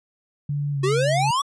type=tone with pitch glide; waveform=sine; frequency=144.4 to 137.88 Hz; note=D3 to C#3; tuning=-29 to -9 cents; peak=-22 dBFS; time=0.49-1.31 s; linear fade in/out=5 ms; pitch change=-80 cents; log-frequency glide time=0.72-0.79 s
type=exponential sweep; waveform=square; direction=up; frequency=360.4 to 1162 Hz; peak=-20 dBFS; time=0.83-1.42 s; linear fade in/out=10 ms
effects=resampled to 22050 Hz